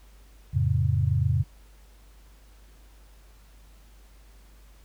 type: chord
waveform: sine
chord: F augmented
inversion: none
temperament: just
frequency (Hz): 87.31 / 109.13 / 136.42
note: F2 / A2 / C#3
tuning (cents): 0 / -14 / -27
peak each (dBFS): -25 / -25 / -25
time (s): 0.53-1.44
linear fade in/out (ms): 20
effects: added 50 Hz sine -50 dBFS peak until 4.84 s + pink hiss -60 dBFS RMS until 4.84 s